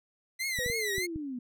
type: tone with vibrato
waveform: sawtooth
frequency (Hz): 2021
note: B6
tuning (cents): +39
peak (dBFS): -27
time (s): 0.39-1.07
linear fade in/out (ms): 20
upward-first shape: triangle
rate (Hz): 3.3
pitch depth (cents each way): 140
type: clicks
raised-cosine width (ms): 5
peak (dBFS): -27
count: 5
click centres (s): 0.588 / 0.662 / 0.7 / 0.982 / 1.16
type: linear sweep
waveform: sine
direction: down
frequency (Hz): 513 to 237.2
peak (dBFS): -34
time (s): 0.59-1.39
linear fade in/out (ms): 5
effects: none